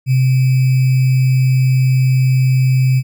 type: tone with sample-and-hold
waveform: sine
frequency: 130 Hz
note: C3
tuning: 11 cents flat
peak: -9 dBFS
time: 0.06-3.03 s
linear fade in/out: 50 ms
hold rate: 2450 Hz
effects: none